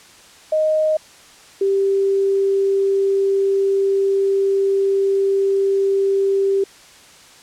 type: tone pair in turn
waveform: sine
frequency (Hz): 622.3 / 392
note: D#5 / G4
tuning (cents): 0 / 0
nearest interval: minor sixth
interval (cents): 800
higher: first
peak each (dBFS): -14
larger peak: neither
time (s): 0.52-0.97 / 1.61-6.64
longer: second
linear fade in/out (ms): 5
effects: white hiss -45 dBFS RMS until 7.42 s + low-pass 8000 Hz 12 dB/octave